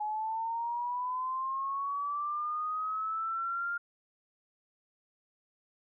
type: linear sweep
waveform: sine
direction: up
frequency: 840 to 1407 Hz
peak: -31 dBFS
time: 0-3.78 s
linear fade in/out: 10 ms
effects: none